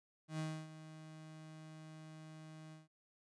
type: tone with ADSR envelope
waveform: 35% pulse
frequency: 157 Hz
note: D#3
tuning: 16 cents sharp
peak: -36 dBFS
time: 0.28-2.88 s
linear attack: 110 ms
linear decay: 280 ms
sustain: -14 dB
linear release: 160 ms
effects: resampled to 22050 Hz